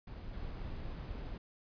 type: noise with level steps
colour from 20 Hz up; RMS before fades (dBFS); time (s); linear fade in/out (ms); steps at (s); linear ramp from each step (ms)
brown; -45 / -42; 0.07-1.38; 5; 0.33; 2
effects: resampled to 11025 Hz